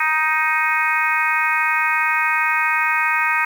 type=harmonic tone; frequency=312.4 Hz; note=D#4; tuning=7 cents sharp; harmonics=3 / 4 / 5 / 6 / 7 / 8; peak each=-23 / -23 / -23 / -23 / -23 / -23 dBFS; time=0-3.45 s; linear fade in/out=5 ms; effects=7-bit